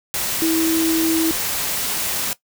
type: tone in noise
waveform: sine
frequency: 325.2 Hz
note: E4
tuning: 23 cents flat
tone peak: -16 dBFS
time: 0.42-1.31 s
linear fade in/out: 0 ms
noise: white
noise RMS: -23 dBFS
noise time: 0.14-2.33 s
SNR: +4 dB
effects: noise-tail reverb RT60 0.1 s tail -17 dB re dry